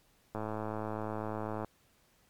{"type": "click train", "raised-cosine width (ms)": 1, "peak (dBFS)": -23, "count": 141, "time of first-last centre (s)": [0.35, 1.646], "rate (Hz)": 108, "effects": ["pink hiss -68 dBFS RMS until 2.29 s", "MP3 96 kbps"]}